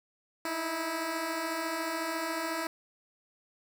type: beating tone pair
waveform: 10% pulse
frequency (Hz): 313.6 / 327.6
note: D#4 / E4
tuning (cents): +14 / -11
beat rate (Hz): 14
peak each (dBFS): -31 / -24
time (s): 0.45-2.67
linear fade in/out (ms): 2
effects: none